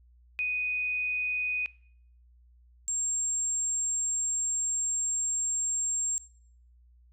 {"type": "tone pair in turn", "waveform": "sine", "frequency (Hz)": [2489, 7459], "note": ["D#7", "A#8"], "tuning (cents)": [0, 0], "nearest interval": "octave + perfect fifth", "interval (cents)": 1900, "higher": "second", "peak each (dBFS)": -27, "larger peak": "neither", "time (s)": [[0.39, 1.66], [2.88, 6.18]], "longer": "second", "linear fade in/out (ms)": 0, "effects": ["noise-tail reverb RT60 0.6 s tail -21 dB re dry", "added 60 Hz sine -56 dBFS peak until 7.12 s"]}